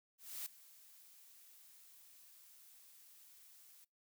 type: noise with ADSR envelope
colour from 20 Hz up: blue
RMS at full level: -43 dBFS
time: 0.18-3.85 s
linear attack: 280 ms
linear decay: 6 ms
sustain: -19 dB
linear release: 12 ms
effects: noise-tail reverb RT60 0.2 s tail -23 dB re dry